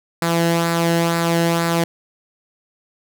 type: tone with flanger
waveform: sawtooth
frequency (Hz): 168.1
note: E3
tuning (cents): +34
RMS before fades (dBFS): -18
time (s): 0.22-1.84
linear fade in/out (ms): 2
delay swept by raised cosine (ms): 0.32 to 0.87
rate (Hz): 2.1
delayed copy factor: -0.5
effects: none